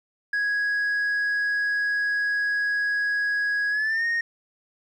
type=tone with pitch glide; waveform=sine; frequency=1661.2 to 1853.9 Hz; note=G#6 to A#6; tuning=0 to -10 cents; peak=-19 dBFS; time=0.33-4.21 s; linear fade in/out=5 ms; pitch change=+190 cents; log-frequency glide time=3.7-4.05 s; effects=tanh soft clip ceiling -21 dBFS + 10-bit